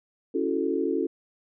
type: chord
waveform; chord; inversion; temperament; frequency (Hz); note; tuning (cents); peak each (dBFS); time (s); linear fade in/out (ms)
sine; F# minor seventh; second; equal; 277.2 / 329.6 / 370 / 440; C#4 / E4 / F#4 / A4; 0 / 0 / 0 / 0; -29; 0.34-1.07; 10
effects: none